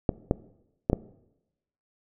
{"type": "clicks", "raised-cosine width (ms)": 2, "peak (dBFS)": -8, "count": 4, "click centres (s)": [0.092, 0.311, 0.899, 0.931], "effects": ["noise-tail reverb RT60 0.9 s tail -19 dB re dry"]}